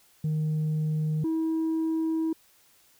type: tone pair in turn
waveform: sine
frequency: 154.8 / 322 Hz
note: D#3 / E4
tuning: -9 / -41 cents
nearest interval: octave + minor second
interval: 1268 cents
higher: second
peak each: -22 dBFS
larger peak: neither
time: 0.24-1.24 / 1.24-2.33 s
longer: second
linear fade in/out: 5 ms
effects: tanh soft clip ceiling -23 dBFS + white hiss -61 dBFS RMS until 2.99 s